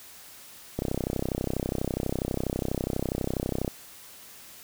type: click train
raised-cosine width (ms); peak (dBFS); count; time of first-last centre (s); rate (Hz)
2; -14; 94; 0.79-3.678; 32.2
effects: white hiss -48 dBFS RMS until 4.63 s